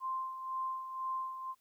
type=tone with tremolo; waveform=sine; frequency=1046.5 Hz; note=C6; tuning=in tune; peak=-33 dBFS; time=0-1.55 s; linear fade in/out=50 ms; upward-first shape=sine; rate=2 Hz; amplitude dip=60%; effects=white hiss -75 dBFS RMS until 1.6 s